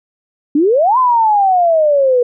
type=exponential two-way sweep; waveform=sine; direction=up then down; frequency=277.2 to 1043 to 480.1 Hz; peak=-8 dBFS; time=0.55-2.23 s; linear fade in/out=5 ms; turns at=0.98 s; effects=none